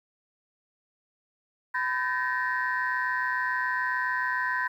sine tone cluster, 1004 / 1543 / 1738 / 1865 Hz, B5 / G6 / A6 / A#6, +28 / -28 / -22 / 0 cents, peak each -29 / -30 / -33 / -31 dBFS, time 1.74-4.68 s, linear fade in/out 10 ms, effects tanh soft clip ceiling -17 dBFS + 10-bit

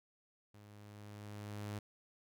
sawtooth tone with level ramp, 103.83 Hz, G#2, in tune, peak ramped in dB -53 to -36 dBFS, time 0.54-1.79 s, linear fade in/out 5 ms, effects none

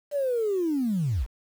sine linear sweep, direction down, 593 to 40.19 Hz, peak -22 dBFS, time 0.11-1.27 s, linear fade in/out 50 ms, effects tanh soft clip ceiling -19 dBFS + 8-bit

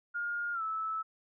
sine tone with pitch glide, 1418 to 1307.8 Hz, F6 to E6, +26 to -14 cents, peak -32 dBFS, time 0.14-1.03 s, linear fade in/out 20 ms, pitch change -140 cents, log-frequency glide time 0.53-0.62 s, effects none

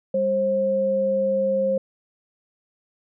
sine tone pair together, 199.65 / 533 Hz, G3 / C5, +32 / +32 cents, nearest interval octave + perfect fourth, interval 1700 cents, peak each -28 / -19 dBFS, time 0.14-1.78 s, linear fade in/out 5 ms, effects none

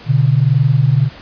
sine tone pair together, 123.47 / 145.16 Hz, B2 / D3, 0 / -20 cents, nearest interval minor third, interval 280 cents, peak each -12 dBFS, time 0.06-1.1 s, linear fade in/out 50 ms, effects pink hiss -37 dBFS RMS until 1.21 s + resampled to 11025 Hz

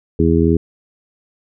harmonic tone, 82.41 Hz, E2, in tune, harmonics 1 / 2 / 3 / 4 / 5, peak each -17 / -17 / -17 / -17 / -17 dBFS, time 0.19-0.57 s, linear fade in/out 5 ms, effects none

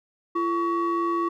triangle ring-modulated tone, 392 Hz, G4, in tune, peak -17 dBFS, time 0.35-1.29 s, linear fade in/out 10 ms, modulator 732 Hz, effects none

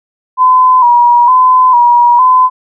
sine tone with vibrato, 987.8 Hz, B5, in tune, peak -3 dBFS, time 0.37-2.5 s, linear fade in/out 50 ms, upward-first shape square, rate 1.1 Hz, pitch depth 51 cents each way, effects none

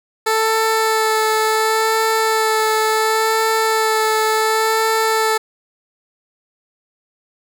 15% pulse tone with vibrato, 440 Hz, A4, in tune, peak -8 dBFS, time 0.26-5.38 s, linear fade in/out 10 ms, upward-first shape sine, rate 0.7 Hz, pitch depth 15 cents each way, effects none

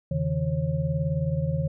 sine tone cluster, 83.5 / 139.8 / 158.6 / 545 Hz, E2 / C#3 / D#3 / C#5, +23 / +15 / +33 / -29 cents, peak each -32 / -28 / -26 / -33 dBFS, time 0.11-1.68 s, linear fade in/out 5 ms, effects none

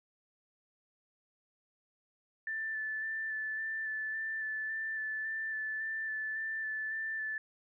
sine tone with vibrato, 1760 Hz, A6, in tune, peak -34 dBFS, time 2.47-7.38 s, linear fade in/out 2 ms, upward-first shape square, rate 1.8 Hz, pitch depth 13 cents each way, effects none

